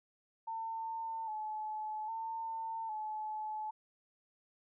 sine tone with vibrato, 880 Hz, A5, in tune, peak -37 dBFS, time 0.47-3.71 s, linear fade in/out 10 ms, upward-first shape square, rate 0.62 Hz, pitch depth 40 cents each way, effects none

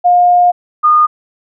sine tone pair in turn, 711 / 1222.6 Hz, F5 / D#6, +31 / -31 cents, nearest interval major sixth, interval 938 cents, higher second, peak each -5 dBFS, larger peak neither, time 0.04-0.52 / 0.83-1.07 s, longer first, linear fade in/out 20 ms, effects none

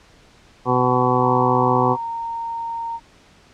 harmonic tone, 125.3 Hz, B2, 25 cents sharp, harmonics 1 / 2 / 3 / 4 / 6 / 7 / 8 / 9, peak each -23 / -23 / -23 / -23 / -23 / -23 / -23 / -23 dBFS, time 0.65-1.97 s, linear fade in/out 50 ms
sine tone with pitch glide, 932.3 to 922.7 Hz, A#5 to A#5, 0 to -18 cents, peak -24 dBFS, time 1.2-3 s, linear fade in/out 50 ms, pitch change -18 cents, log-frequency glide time 1.91-2.02 s
effects pink hiss -51 dBFS RMS until 3.53 s + low-pass 6000 Hz 12 dB/octave

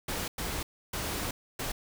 pink noise bursts at uneven times, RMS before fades -34 dBFS, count 4, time 0.08-0.28 / 0.38-0.63 / 0.93-1.31 / 1.59-1.72 s, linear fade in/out 5 ms, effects none

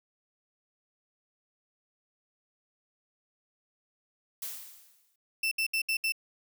blue noise with exponential decay, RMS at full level -35 dBFS, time 4.42-5.16 s, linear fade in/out 5 ms, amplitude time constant 160 ms
35% pulse tone bursts, 2667 Hz, E7, 20 cents sharp, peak -25 dBFS, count 5, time 5.43-6.122 s, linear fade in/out 5 ms, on 84 ms, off 68 ms
effects none

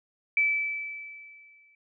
sine tone with exponential decay, 2312 Hz, D7, 28 cents flat, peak -19 dBFS, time 0.37-1.75 s, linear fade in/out 2 ms, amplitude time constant 300 ms, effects none

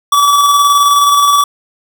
square tone with tremolo, 1148 Hz, D6, 40 cents flat, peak -6 dBFS, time 0.12-1.44 s, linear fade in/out 5 ms, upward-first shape square, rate 19 Hz, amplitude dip 25%, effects none

